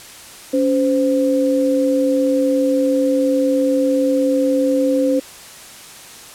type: tone pair together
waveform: sine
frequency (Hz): 280.1 / 517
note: C#4 / C5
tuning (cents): +18 / -21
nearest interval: major seventh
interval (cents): 1061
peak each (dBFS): -16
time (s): 0.53-5.2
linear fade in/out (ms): 10
effects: white hiss -38 dBFS RMS until 6.34 s + low-pass 11000 Hz 12 dB/octave